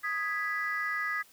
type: chord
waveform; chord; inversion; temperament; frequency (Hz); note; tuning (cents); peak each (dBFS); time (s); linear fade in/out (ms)
sine; G# minor; second; equal; 1244.5 / 1661.2 / 1975.5; D#6 / G#6 / B6; 0 / 0 / 0; -34 / -33 / -32; 0.03-1.23; 20
effects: tanh soft clip ceiling -23 dBFS + white hiss -59 dBFS RMS until 1.32 s